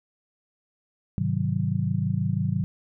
sine chord, Ab dominant seventh, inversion none, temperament just, 103.83 / 129.78 / 155.74 / 186.89 Hz, Ab2 / C3 / Eb3 / Gb3, 0 / -14 / +2 / +18 cents, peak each -28 dBFS, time 1.18-2.64 s, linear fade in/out 0 ms, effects none

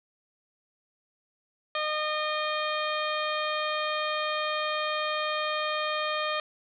harmonic tone with a mistuned harmonic, 611 Hz, D#5, 32 cents flat, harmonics 1 / 2 / 3 / 4 / 5 / 6 / 7, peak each -32 / -31 / -36 / -36 / -37 / -41 / -42 dBFS, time 1.75-6.4 s, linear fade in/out 2 ms, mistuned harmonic 5, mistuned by +70 cents, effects none

